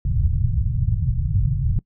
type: low-pass noise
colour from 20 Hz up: white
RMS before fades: -20 dBFS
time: 0.05-1.79 s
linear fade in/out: 2 ms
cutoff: 140 Hz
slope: 48 dB/octave
effects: noise-tail reverb RT60 0.1 s tail -23 dB re dry